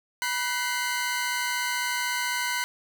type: tone cluster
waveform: sawtooth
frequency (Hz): 974 / 1508 / 2084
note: B5 / F#6 / C7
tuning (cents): -24 / +32 / -7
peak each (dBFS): -27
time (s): 0.22-2.64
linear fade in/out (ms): 0
effects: none